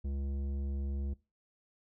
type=tone with tanh clipping; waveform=sine; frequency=69.3 Hz; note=C#2; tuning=in tune; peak=-35 dBFS; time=0.04-1.14 s; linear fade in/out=10 ms; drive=12 dB; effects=noise-tail reverb RT60 0.3 s tail -21 dB re dry